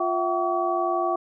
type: tone cluster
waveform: sine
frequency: 350.7 / 664 / 756 / 1137 Hz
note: F4 / E5 / F#5 / C#6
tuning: +7 / +12 / +37 / +44 cents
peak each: -27 dBFS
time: 0-1.16 s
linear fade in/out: 5 ms
effects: none